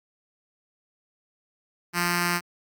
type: tone with notch filter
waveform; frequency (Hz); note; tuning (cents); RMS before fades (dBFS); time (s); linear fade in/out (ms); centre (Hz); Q
5% pulse; 174.61; F3; 0; -25; 1.93-2.41; 50; 550; 0.78
effects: Opus 48 kbps